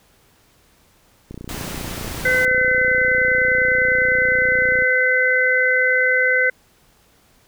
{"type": "click train", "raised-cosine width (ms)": 3, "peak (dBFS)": -20, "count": 106, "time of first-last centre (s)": [1.31, 4.822], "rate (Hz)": 29.9}
{"type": "noise", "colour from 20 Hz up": "pink", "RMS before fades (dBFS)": -30, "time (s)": [1.49, 2.45], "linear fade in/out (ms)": 0}
{"type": "harmonic tone", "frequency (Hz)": 509, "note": "C5", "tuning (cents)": -48, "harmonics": [1, 3, 4], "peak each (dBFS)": [-21, -17, -18], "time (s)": [2.25, 6.5], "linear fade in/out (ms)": 5}
{"effects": ["pink hiss -56 dBFS RMS until 7.47 s"]}